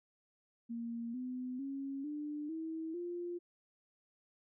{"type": "tone with pitch steps", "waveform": "sine", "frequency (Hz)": [233.1, 252.7, 274, 297.1, 322.1, 349.3], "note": ["A#3", "B3", "C#4", "D4", "E4", "F4"], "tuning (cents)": [0, 40, -20, 20, -40, 0], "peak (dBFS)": -38, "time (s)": [0.69, 3.39], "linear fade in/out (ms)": 20, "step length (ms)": 450, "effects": []}